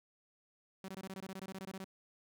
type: tone bursts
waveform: sawtooth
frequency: 190.8 Hz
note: G3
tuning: 47 cents flat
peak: -39 dBFS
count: 16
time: 0.84-1.844 s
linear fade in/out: 2 ms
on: 44 ms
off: 20 ms
effects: none